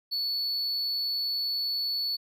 triangle tone, 4435 Hz, C#8, in tune, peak -26 dBFS, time 0.11-2.17 s, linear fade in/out 20 ms, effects none

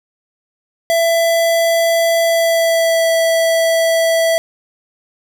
square tone with pitch glide, 667 to 658.2 Hz, E5 to E5, +20 to -3 cents, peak -12 dBFS, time 0.9-4.38 s, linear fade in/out 0 ms, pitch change -23 cents, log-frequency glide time 2.23-3.1 s, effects none

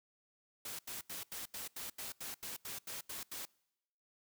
white noise bursts, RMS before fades -44 dBFS, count 13, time 0.65-3.454 s, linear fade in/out 5 ms, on 140 ms, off 82 ms, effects noise-tail reverb RT60 0.9 s tail -26 dB re dry

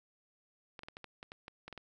clicks, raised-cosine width 0.3 ms, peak -30 dBFS, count 11, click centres 0.792 / 0.834 / 0.885 / 0.969 / 1.043 / 1.229 / 1.319 / 1.481 / 1.68 / 1.727 / 1.777 s, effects none

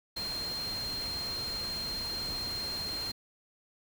sine tone in noise, 4192 Hz, C8, 2 cents sharp, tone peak -34 dBFS, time 0.16-3.12 s, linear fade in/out 10 ms, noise pink, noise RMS -42 dBFS, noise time 0.16-3.12 s, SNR +5 dB, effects none

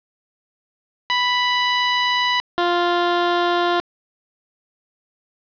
15% pulse tone pair in turn, 987.8 / 349.2 Hz, B5 / F4, 0 / 0 cents, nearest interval octave + tritone, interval 1800 cents, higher first, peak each -10 dBFS, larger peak neither, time 1.1-2.4 / 2.58-3.8 s, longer first, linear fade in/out 0 ms, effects resampled to 11025 Hz + 7-bit

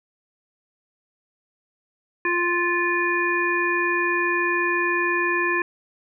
harmonic tone, 349.2 Hz, F4, in tune, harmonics 1 / 3 / 5 / 7, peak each -25 / -26 / -23 / -27 dBFS, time 2.25-5.62 s, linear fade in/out 2 ms, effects none

